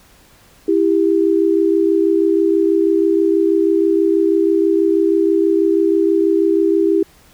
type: tone pair together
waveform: sine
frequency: 329.6 / 395.8 Hz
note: E4 / G4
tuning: 0 / +17 cents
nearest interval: minor third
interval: 317 cents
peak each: -14 dBFS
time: 0.68-7.03 s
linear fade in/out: 5 ms
effects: pink hiss -49 dBFS RMS until 7.33 s